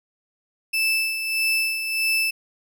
35% pulse tone with tremolo, 2637 Hz, E7, in tune, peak -17 dBFS, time 0.73-2.31 s, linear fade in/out 10 ms, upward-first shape sine, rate 1.6 Hz, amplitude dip 55%, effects none

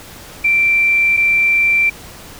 sine tone pair in turn, 2349 / 2349 Hz, D7 / D7, 0 / 0 cents, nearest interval unison, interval 0 cents, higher neither, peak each -10 dBFS, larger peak neither, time 0.44-1.17 / 1.17-1.9 s, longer neither, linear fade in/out 10 ms, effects pink hiss -36 dBFS RMS until 2.39 s

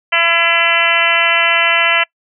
harmonic tone, 336.6 Hz, E4, 36 cents sharp, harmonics 2 / 3 / 4 / 5 / 6 / 7 / 8 / 9, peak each -21 / -22 / -19 / -19 / -16 / -18 / -17 / -19 dBFS, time 0.12-2.04 s, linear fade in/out 10 ms, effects noise-tail reverb RT60 0.1 s tail -25 dB re dry

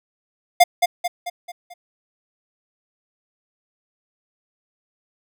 square tone with echo, 705 Hz, F5, 16 cents sharp, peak -8 dBFS, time 0.6-0.64 s, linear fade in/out 10 ms, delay 220 ms, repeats 5, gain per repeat -6 dB, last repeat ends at 1.74 s, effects none

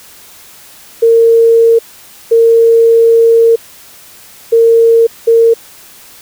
sine tone bursts at uneven times, 458.8 Hz, A#4, 28 cents flat, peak -3 dBFS, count 4, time 1.02-1.79 / 2.31-3.56 / 4.52-5.07 / 5.27-5.54 s, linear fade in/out 10 ms, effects white hiss -37 dBFS RMS until 6.21 s

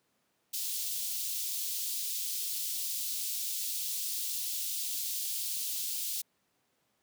white high-pass noise, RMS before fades -35 dBFS, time 0.53-6.22 s, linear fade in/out 10 ms, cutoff 3300 Hz, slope 24 dB/octave, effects pink hiss -75 dBFS RMS until 7.02 s + high-pass 150 Hz 12 dB/octave

